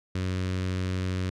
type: tone with notch filter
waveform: sawtooth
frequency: 92.5 Hz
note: F#2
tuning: in tune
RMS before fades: -29 dBFS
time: 0.15-1.3 s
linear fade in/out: 5 ms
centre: 790 Hz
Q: 1.1
effects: low-pass 6000 Hz 12 dB/octave